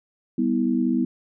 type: chord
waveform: sine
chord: E minor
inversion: first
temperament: equal with one note detuned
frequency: 196 / 246.9 / 322.8 Hz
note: G3 / B3 / E4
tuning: 0 / 0 / -36 cents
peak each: -26 / -21 / -25 dBFS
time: 0.38-1.05 s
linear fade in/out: 5 ms
effects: none